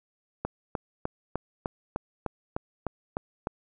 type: click train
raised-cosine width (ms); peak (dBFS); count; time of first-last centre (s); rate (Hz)
1; -15; 11; 0.45-3.471; 3.31
effects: none